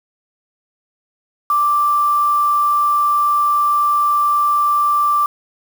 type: tone with quantisation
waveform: sine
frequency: 1174.7 Hz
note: D6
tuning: in tune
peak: -12 dBFS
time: 1.5-5.26 s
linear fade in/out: 2 ms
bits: 5
effects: none